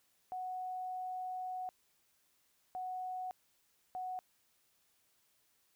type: tone bursts at uneven times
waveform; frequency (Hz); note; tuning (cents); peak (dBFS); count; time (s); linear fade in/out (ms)
sine; 739; F#5; -2; -38; 3; 0.32-1.69 / 2.75-3.31 / 3.95-4.19; 0
effects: white hiss -74 dBFS RMS until 5.75 s